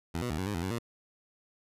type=tone with pitch steps; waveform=15% pulse; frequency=83.9 / 122.4 / 77.3 / 93.5 / 103.1 / 84.2 / 94.1 / 117.4 Hz; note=E2 / B2 / D#2 / F#2 / G#2 / E2 / F#2 / A#2; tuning=+31 / -15 / -11 / +19 / -12 / +37 / +30 / +13 cents; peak=-25 dBFS; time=0.14-0.788 s; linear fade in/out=10 ms; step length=81 ms; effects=resampled to 32000 Hz